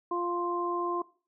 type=harmonic tone; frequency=349.2 Hz; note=F4; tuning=in tune; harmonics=1 / 2 / 3; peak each=-31 / -38 / -31 dBFS; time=0.11-1.02 s; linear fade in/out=5 ms; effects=noise-tail reverb RT60 0.4 s tail -20 dB re dry

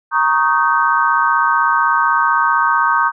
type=chord; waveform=sine; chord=Eb dominant seventh; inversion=second; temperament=equal with one note detuned; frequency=932.3 / 1108.7 / 1244.5 / 1543.7 Hz; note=Bb5 / Db6 / Eb6 / G6; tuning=0 / 0 / 0 / -27 cents; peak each=-17 dBFS; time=0.11-3.12 s; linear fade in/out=50 ms; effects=none

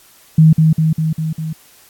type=tone with echo; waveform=sine; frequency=158.4 Hz; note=D#3; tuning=31 cents sharp; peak=-4 dBFS; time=0.38-0.53 s; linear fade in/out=5 ms; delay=200 ms; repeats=5; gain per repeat=-3 dB; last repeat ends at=1.53 s; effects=white hiss -47 dBFS RMS until 1.89 s + AAC 64 kbps

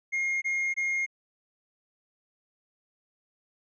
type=tone bursts; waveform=triangle; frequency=2137 Hz; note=C7; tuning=36 cents sharp; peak=-24 dBFS; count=3; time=0.12-1.064 s; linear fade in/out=20 ms; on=300 ms; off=22 ms; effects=resampled to 16000 Hz

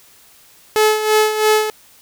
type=tone with tremolo; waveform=sawtooth; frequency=430 Hz; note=A4; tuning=40 cents flat; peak=-6 dBFS; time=0.76-1.7 s; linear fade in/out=0 ms; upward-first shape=sine; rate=3 Hz; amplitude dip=65%; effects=white hiss -48 dBFS RMS until 2.01 s

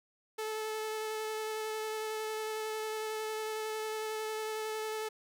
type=tone with vibrato; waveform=sawtooth; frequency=434.9 Hz; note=A4; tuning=20 cents flat; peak=-31 dBFS; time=0.38-5.09 s; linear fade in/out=10 ms; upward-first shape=sine; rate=11 Hz; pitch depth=11 cents each way; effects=none

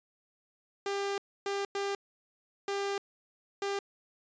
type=tone bursts at uneven times; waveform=sawtooth; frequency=398.5 Hz; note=G4; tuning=28 cents sharp; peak=-27 dBFS; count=5; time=0.86-1.18 / 1.46-1.65 / 1.75-1.95 / 2.68-2.98 / 3.62-3.79 s; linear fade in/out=2 ms; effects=resampled to 16000 Hz

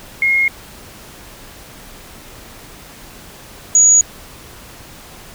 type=tone pair in turn; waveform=sine; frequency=2149 / 6783 Hz; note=C7 / G#8; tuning=+46 / +36 cents; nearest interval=octave + minor sixth; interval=1990 cents; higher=second; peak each=-11 / -6 dBFS; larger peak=second; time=0.22-0.48 / 3.75-4.01 s; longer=neither; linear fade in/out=2 ms; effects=pink hiss -38 dBFS RMS until 5.34 s

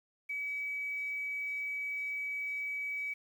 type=tone with quantisation; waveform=sine; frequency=2281 Hz; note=C#7; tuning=49 cents sharp; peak=-34 dBFS; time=0.29-3.14 s; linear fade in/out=10 ms; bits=10; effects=none

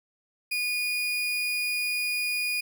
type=tone; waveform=35% pulse; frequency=2454 Hz; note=D#7; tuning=25 cents flat; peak=-24 dBFS; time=0.51-2.61 s; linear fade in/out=10 ms; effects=none

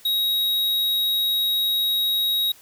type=tone; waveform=square; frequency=3802 Hz; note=A#7; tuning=33 cents sharp; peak=-20 dBFS; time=0.05-2.52 s; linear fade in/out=5 ms; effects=white hiss -50 dBFS RMS until 2.61 s

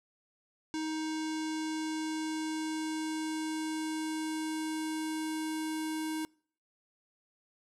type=tone with low-pass filter sweep; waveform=square; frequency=314 Hz; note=D#4; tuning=16 cents sharp; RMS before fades=-35 dBFS; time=0.74-6.25 s; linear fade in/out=0 ms; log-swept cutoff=6700 to 11000 Hz; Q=1.7; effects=noise-tail reverb RT60 0.5 s tail -26 dB re dry

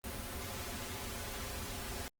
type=noise with comb filter; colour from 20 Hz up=pink; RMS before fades=-42 dBFS; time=0.04-2.08 s; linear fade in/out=0 ms; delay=6.4 ms; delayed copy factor=-1; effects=Opus 32 kbps

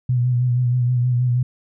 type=tone with vibrato; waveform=sine; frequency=123.7 Hz; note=B2; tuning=3 cents sharp; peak=-15 dBFS; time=0.09-1.43 s; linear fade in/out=5 ms; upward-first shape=sine; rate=6.3 Hz; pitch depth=39 cents each way; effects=none

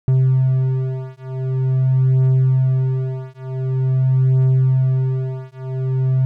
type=beating tone pair; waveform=triangle; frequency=130.4 / 130.86 Hz; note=C3 / C3; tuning=-5 / +1 cents; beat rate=0.46 Hz; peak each=-15 dBFS; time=0.08-6.25 s; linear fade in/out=0 ms; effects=none

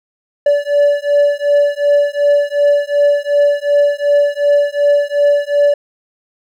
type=beating tone pair; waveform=triangle; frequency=576 / 578.7 Hz; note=D5 / D5; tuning=-34 / -26 cents; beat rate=2.7 Hz; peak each=-11 dBFS; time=0.46-5.74 s; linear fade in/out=5 ms; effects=none

